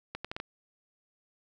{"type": "accelerating click train", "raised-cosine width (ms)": 0.3, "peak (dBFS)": -20, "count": 5, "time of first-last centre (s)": [0.15, 0.401], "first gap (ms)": 96, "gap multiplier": 0.72, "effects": []}